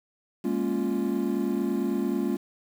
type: chord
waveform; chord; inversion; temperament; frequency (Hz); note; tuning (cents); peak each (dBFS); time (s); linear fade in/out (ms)
triangle; Bb minor seventh; third; equal with one note detuned; 204.1 / 233.1 / 277.2 / 349.2; Ab3 / Bb3 / Db4 / F4; -30 / 0 / 0 / 0; -28; 0.44-2.37; 10
effects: 8-bit